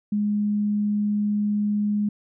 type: tone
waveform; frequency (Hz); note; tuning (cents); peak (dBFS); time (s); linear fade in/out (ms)
sine; 207.7; G#3; 0; -20; 0.12-2.09; 5
effects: none